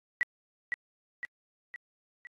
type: tone with echo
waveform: sine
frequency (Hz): 1945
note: B6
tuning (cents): -27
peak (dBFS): -23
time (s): 0.21-0.23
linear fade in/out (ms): 0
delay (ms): 510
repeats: 4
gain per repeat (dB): -5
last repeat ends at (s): 2.27
effects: AAC 32 kbps